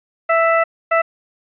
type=tone bursts at uneven times; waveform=20% pulse; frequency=661 Hz; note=E5; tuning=5 cents sharp; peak=-7 dBFS; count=2; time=0.29-0.64 / 0.91-1.02 s; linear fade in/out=10 ms; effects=resampled to 8000 Hz + 8-bit